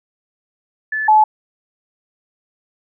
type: tone pair in turn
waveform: sine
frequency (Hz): 1738 / 860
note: A6 / A5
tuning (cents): -22 / -40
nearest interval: octave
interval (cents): 1218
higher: first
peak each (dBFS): -18 / -7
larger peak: second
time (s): 0.92-1.08 / 1.08-1.24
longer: neither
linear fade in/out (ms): 5
effects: none